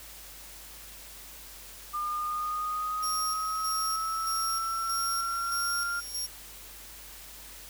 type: linear sweep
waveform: sine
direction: up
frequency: 1203 to 1396.9 Hz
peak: -29 dBFS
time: 1.93-6.01 s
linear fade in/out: 20 ms
type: tone with tremolo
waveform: 25% pulse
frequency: 5580 Hz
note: F8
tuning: 2 cents flat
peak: -26 dBFS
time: 3.02-6.27 s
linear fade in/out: 20 ms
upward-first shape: square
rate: 1.6 Hz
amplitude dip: 60%
effects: added 50 Hz sine -53 dBFS peak until 7.69 s + white hiss -47 dBFS RMS until 7.69 s